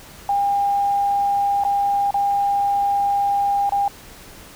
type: tone with dropouts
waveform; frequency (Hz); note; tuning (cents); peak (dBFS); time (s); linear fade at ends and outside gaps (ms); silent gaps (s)
sine; 804; G5; +44; -16; 0.29-3.88; 2; 1.638-1.649 / 2.108-2.142 / 3.694-3.721
effects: pink hiss -42 dBFS RMS until 4.55 s